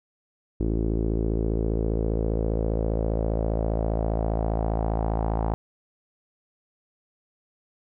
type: tone with low-pass filter sweep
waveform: sawtooth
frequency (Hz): 55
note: A1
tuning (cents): 0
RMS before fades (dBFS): -25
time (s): 0.6-5.54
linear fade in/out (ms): 0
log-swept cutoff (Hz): 350 to 840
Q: 3.1
effects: none